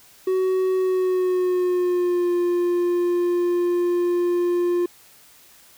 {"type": "tone with pitch glide", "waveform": "triangle", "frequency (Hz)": [374.3, 351.3], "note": ["F#4", "F4"], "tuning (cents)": [20, 10], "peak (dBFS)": -16, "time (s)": [0.27, 4.86], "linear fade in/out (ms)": 5, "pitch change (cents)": -110, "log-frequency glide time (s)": [0.76, 2.32], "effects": ["white hiss -51 dBFS RMS until 5.77 s"]}